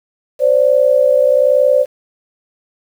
sine tone pair together, 519 / 580.1 Hz, C5 / D5, -14 / -21 cents, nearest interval major second, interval 193 cents, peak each -11 dBFS, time 0.39-1.86 s, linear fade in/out 50 ms, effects 7-bit

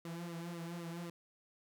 sawtooth tone with flanger, 169.9 Hz, F3, 47 cents flat, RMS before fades -44 dBFS, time 0.05-1.1 s, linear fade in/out 2 ms, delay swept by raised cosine 1.2 to 4.4 ms, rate 3.9 Hz, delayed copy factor -0.9, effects none

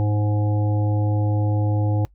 harmonic tone, 104.6 Hz, G#2, 13 cents sharp, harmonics 1 / 3 / 5 / 7 / 8, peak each -18 / -28 / -32 / -35 / -36 dBFS, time 0-2.05 s, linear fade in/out 0 ms, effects noise-tail reverb RT60 0.1 s tail -22 dB re dry + added 50 Hz sine -51 dBFS peak until 2.14 s

